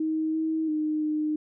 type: tone with pitch steps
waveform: sine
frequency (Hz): 315.3 / 318.5 / 307.2 / 305.4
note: D#4 / D#4 / D#4 / D#4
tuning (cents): +23 / +41 / -22 / -32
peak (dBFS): -24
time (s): 0-1.36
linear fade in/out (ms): 5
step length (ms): 340
effects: none